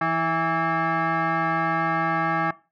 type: tone with frequency modulation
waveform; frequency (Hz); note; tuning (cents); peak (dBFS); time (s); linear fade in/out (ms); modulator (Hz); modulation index
sine; 164.81; E3; 0; -19; 0.01-2.51; 5; 491; 3.1
effects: noise-tail reverb RT60 0.3 s tail -20 dB re dry + tanh soft clip ceiling -16 dBFS